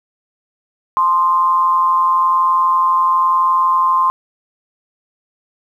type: tone with amplitude modulation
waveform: sine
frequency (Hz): 1046.5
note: C6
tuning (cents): 0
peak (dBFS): -8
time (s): 0.97-4.1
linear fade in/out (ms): 0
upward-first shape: sine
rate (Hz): 172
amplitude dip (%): 55
effects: 8-bit